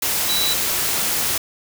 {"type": "tone in noise", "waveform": "sine", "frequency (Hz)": 3941, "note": "B7", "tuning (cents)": -4, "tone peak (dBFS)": -20, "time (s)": [0.29, 0.54], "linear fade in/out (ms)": 5, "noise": "white", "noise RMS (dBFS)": -21, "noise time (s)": [0.02, 1.38], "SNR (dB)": -2, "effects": []}